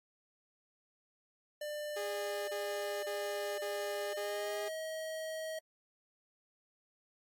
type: tone with pitch glide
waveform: square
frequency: 596 to 635.1 Hz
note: D5 to D#5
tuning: +25 to +35 cents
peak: -39 dBFS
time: 1.61-5.59 s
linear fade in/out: 5 ms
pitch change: +110 cents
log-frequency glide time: 4.05-4.64 s
type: tone bursts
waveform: sawtooth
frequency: 410 Hz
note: G#4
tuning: 22 cents flat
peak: -35 dBFS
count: 5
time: 1.96-4.688 s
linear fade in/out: 10 ms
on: 520 ms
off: 32 ms
effects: AAC 64 kbps